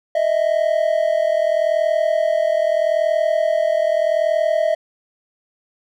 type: tone pair together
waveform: triangle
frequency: 619.2 / 660 Hz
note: D#5 / E5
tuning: -9 / +2 cents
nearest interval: minor second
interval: 111 cents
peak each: -16 dBFS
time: 0.15-4.75 s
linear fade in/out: 5 ms
effects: none